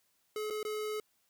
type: tone with dropouts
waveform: square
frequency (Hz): 426.8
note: G#4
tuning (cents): +47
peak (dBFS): -35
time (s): 0.36-1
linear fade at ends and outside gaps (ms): 2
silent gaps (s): 0.501-0.506 / 0.63-0.65
effects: white hiss -74 dBFS RMS until 1.29 s